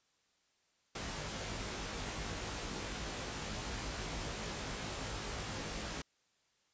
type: noise with comb filter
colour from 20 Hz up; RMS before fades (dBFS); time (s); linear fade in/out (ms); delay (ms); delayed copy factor
pink; -41; 0.95-6.02; 5; 19; +1
effects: white hiss -75 dBFS RMS until 6.73 s + resampled to 16000 Hz